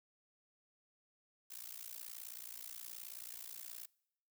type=noise with amplitude modulation; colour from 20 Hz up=blue; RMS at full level=-45 dBFS; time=1.5-3.86 s; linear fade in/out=10 ms; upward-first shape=sine; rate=58.8 Hz; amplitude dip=100%; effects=noise-tail reverb RT60 0.8 s tail -25 dB re dry